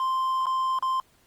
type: tone with dropouts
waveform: triangle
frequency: 1045 Hz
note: C6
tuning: 2 cents flat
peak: -21 dBFS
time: 0-1 s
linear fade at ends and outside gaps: 1 ms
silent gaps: 0.457-0.467 / 0.788-0.825 s
effects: pink hiss -62 dBFS RMS until 1.26 s + Opus 24 kbps